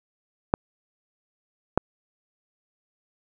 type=clicks; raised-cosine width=1 ms; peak=-4 dBFS; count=2; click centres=0.539 / 1.776 s; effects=none